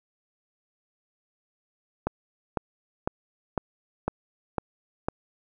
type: click train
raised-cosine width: 1 ms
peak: -11 dBFS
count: 7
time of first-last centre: 2.07-5.085 s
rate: 1.99 Hz
effects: none